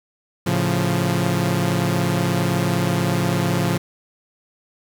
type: chord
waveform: sawtooth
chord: A augmented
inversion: none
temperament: equal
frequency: 110 / 138.59 / 174.61 Hz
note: A2 / C#3 / E#3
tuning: 0 / 0 / 0 cents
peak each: -20 / -19 / -17 dBFS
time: 0.46-3.78 s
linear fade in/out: 10 ms
effects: 8-bit

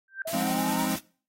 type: tone with exponential growth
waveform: sine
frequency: 1568 Hz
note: G6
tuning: in tune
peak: -26 dBFS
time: 0.08-0.22 s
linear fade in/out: 2 ms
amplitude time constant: 30 ms
type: exponential sweep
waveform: sine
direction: up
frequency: 638 to 966 Hz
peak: -31 dBFS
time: 0.25-0.86 s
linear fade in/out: 10 ms
type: noise with tremolo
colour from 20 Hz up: white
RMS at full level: -35 dBFS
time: 0.27-0.99 s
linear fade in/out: 5 ms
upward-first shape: sine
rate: 9.7 Hz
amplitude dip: 25%
type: chord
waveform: square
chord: F minor seventh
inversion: none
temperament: equal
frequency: 174.61 / 207.7 / 261.6 / 311.1 Hz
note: F3 / Ab3 / C4 / Eb4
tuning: 0 / 0 / 0 / 0 cents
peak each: -35 / -32 / -31 / -37 dBFS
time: 0.33-0.96 s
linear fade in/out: 5 ms
effects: noise-tail reverb RT60 0.4 s tail -21 dB re dry + AAC 48 kbps

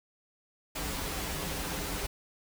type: noise with comb filter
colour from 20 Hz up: pink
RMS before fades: -35 dBFS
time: 0.75-2.07 s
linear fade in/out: 10 ms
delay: 8.5 ms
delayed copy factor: -0.7
effects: none

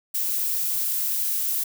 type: noise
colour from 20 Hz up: violet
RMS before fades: -25 dBFS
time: 0.14-1.64 s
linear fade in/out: 10 ms
effects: none

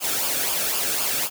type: noise with flanger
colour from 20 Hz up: white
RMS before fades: -24 dBFS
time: 0-1.3 s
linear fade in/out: 50 ms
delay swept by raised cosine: 0.5 to 1.04 ms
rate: 3.9 Hz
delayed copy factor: -0.6
effects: none

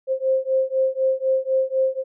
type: beating tone pair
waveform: sine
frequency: 525 / 529 Hz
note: C5 / C5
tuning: +6 / +19 cents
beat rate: 4 Hz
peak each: -21 dBFS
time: 0.07-2.04 s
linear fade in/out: 50 ms
effects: none

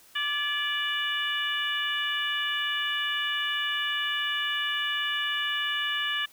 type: harmonic tone with a mistuned harmonic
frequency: 587.3 Hz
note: D5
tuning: in tune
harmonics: 2 / 3 / 4 / 5 / 6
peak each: -36 / -30 / -37 / -30 / -36 dBFS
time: 0.15-6.26 s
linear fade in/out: 10 ms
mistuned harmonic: 3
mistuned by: -41 cents
effects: white hiss -56 dBFS RMS until 6.32 s

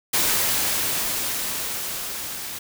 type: noise with level ramp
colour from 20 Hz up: white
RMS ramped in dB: -20 to -33 dBFS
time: 0.13-2.59 s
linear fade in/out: 10 ms
effects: none

